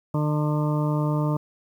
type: harmonic tone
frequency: 150.3 Hz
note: D3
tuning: 40 cents sharp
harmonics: 1 / 2 / 3 / 4 / 6 / 7 / 8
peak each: -22 / -28 / -35 / -32 / -35 / -36 / -38 dBFS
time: 0.14-1.37 s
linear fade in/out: 5 ms
effects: 9-bit